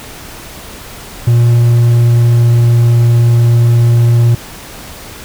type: tone with pitch glide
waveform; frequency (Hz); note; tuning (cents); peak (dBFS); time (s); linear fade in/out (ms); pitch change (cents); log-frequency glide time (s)
triangle; 118.7 to 118.02; A#2 to A#2; +32 to +22; -3; 1.27-4.35; 5; -10; 1.65-3.47
effects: pink hiss -30 dBFS RMS until 5.24 s